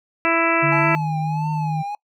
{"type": "harmonic tone", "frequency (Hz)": 331.7, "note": "E4", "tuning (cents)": 11, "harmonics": [1, 2, 3, 4, 5, 6, 7, 8], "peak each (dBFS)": [-23, -23, -25, -22, -28, -25, -24, -25], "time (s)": [0.25, 0.95], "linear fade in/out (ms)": 0}
{"type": "tone with pitch glide", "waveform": "sine", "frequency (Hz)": [146.83, 155.29], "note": ["D3", "D#3"], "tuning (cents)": [0, -3], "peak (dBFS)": -21, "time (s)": [0.62, 1.83], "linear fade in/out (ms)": 20, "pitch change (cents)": 97, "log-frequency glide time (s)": [0.81, 0.92]}
{"type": "tone with vibrato", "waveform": "triangle", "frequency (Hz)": 846, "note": "G#5", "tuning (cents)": 32, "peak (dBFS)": -23, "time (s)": [0.72, 1.95], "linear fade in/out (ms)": 2, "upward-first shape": "triangle", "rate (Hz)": 1.6, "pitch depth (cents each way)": 120}
{"effects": ["noise-tail reverb RT60 0.1 s tail -25 dB re dry"]}